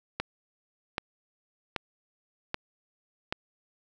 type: click train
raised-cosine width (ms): 0.3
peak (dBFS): -13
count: 5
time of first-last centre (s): 0.2-3.325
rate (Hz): 1.28
effects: none